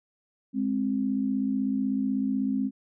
sine tone pair together, 207.6 / 263.7 Hz, G#3 / C4, 0 / +14 cents, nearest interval major third, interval 414 cents, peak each -28 / -26 dBFS, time 0.53-2.71 s, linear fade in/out 50 ms, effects none

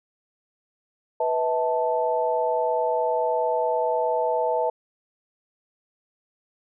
sine tone cluster, 493.5 / 643 / 880 Hz, B4 / E5 / A5, -1 / -43 / 0 cents, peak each -25 dBFS, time 1.2-4.7 s, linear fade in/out 5 ms, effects none

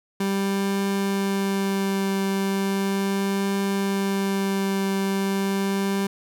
30% pulse tone with vibrato, 196 Hz, G3, in tune, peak -19 dBFS, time 0.2-6.07 s, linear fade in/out 5 ms, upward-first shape triangle, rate 0.37 Hz, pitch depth 12 cents each way, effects none

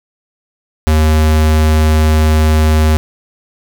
square tone, 77.78 Hz, D#2, in tune, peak -8 dBFS, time 0.87-2.97 s, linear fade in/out 0 ms, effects none

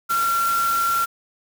sine tone in noise, 1368 Hz, F6, 36 cents flat, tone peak -18 dBFS, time 0.09-1.06 s, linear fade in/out 20 ms, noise white, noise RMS -30 dBFS, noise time 0.09-1.06 s, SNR +9 dB, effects none

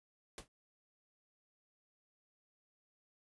pink noise with exponential decay, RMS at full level -42 dBFS, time 0.38-0.48 s, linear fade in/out 1 ms, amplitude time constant 21 ms, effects resampled to 24000 Hz

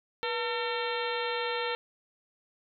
harmonic tone with a mistuned harmonic, 452.4 Hz, A4, 48 cents sharp, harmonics 1 / 2 / 3 / 4 / 5 / 6 / 7 / 8 / 9, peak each -33 / -36 / -38 / -39 / -40 / -41 / -41 / -42 / -43 dBFS, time 0.23-1.75 s, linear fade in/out 0 ms, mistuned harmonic 1, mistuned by +110 cents, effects none

